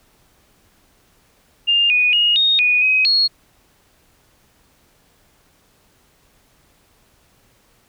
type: tone with pitch steps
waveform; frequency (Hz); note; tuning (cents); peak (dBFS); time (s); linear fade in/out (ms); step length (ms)
sine; 2808 / 2473 / 2868 / 3716 / 2468 / 2527 / 4313; F7 / D#7 / F7 / A#7 / D#7 / D#7 / C#8; +9 / -11 / +45 / -6 / -15 / +26 / -48; -12; 1.67-3.28; 20; 230
effects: pink hiss -57 dBFS RMS until 7.88 s